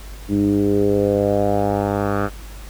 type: tone with low-pass filter sweep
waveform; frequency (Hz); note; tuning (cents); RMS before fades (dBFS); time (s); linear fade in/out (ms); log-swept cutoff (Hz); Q
10% pulse; 101.3; G#2; -43; -18; 0.28-2.3; 50; 270 to 1300; 3.6
effects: added 50 Hz sine -33 dBFS peak until 2.69 s + pink hiss -42 dBFS RMS until 2.69 s